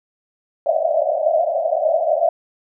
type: band-pass noise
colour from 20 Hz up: white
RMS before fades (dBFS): -18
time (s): 0.66-2.29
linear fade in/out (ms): 2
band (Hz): 590 to 690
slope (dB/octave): 96
effects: none